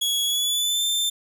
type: tone with pitch glide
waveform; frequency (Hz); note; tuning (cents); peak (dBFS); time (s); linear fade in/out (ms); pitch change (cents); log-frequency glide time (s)
sawtooth; 3347 to 3567; G#7 to A7; +13 to +23; -18; 0.01-1.1; 10; +110; 0.25-0.84
effects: none